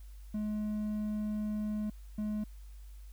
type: tone bursts at uneven times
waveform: triangle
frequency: 211.8 Hz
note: G#3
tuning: 34 cents sharp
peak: -30 dBFS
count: 2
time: 0.34-1.9 / 2.18-2.44 s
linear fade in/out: 5 ms
effects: added 50 Hz sine -46 dBFS peak until 3.12 s + white hiss -66 dBFS RMS until 3.12 s